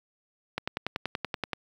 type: click train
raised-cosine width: 0.3 ms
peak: -13 dBFS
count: 11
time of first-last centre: 0.58-1.532 s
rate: 10.5 Hz
effects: high-pass 80 Hz 12 dB/octave + 9-bit